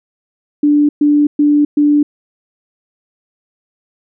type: tone bursts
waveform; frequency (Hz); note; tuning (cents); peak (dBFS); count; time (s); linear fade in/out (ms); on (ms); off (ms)
sine; 293.7; D4; 0; -7; 4; 0.63-2.03; 5; 260; 120
effects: none